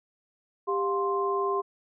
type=tone cluster; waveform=sine; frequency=396.3 / 706 / 1050 Hz; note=G4 / F5 / C6; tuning=+19 / +19 / +6 cents; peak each=-27 / -35 / -28 dBFS; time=0.67-1.62 s; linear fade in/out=20 ms; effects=none